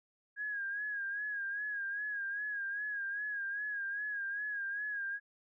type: tone with vibrato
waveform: sine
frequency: 1644 Hz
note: G#6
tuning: 18 cents flat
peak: -35 dBFS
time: 0.36-5.2 s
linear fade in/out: 50 ms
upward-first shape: sine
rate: 2.5 Hz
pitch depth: 61 cents each way
effects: none